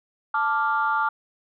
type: chord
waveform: sine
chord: D minor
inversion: second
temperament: equal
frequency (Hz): 880 / 1174.7 / 1396.9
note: A5 / D6 / F6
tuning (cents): 0 / 0 / 0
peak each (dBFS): -24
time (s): 0.34-1.09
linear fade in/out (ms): 5
effects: tanh soft clip ceiling -12 dBFS